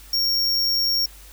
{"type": "tone", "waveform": "square", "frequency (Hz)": 5530, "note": "F8", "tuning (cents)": -18, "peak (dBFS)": -19, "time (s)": [0.13, 1.06], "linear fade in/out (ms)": 5, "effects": ["added 50 Hz sine -44 dBFS peak until 1.32 s", "white hiss -47 dBFS RMS until 1.32 s"]}